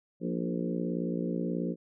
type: harmonic tone with a mistuned harmonic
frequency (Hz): 58.5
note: A#1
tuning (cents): +7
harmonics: 3 / 4 / 5 / 6 / 7 / 8 / 9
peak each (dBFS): -33 / -35 / -37 / -39 / -40 / -41 / -42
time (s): 0.2-1.76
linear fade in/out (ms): 50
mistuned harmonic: 5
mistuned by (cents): +30
effects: none